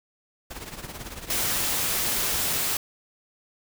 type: noise with tremolo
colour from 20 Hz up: pink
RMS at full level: -35 dBFS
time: 0.5-2.59 s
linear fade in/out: 10 ms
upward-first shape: triangle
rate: 18 Hz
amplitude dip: 75%
type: noise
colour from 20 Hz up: white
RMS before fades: -26 dBFS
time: 1.3-2.77 s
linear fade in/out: 2 ms
effects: none